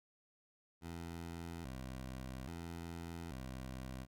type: tone with vibrato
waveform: 15% pulse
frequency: 73.8 Hz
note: D2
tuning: 9 cents sharp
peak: -38 dBFS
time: 0.81-4.07 s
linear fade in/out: 50 ms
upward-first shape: square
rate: 0.6 Hz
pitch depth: 230 cents each way
effects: none